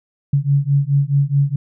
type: beating tone pair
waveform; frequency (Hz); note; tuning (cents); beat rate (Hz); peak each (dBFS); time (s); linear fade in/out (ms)
sine; 138.59 / 143.29; C#3 / D3; 0 / -42; 4.7; -16; 0.33-1.56; 5
effects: none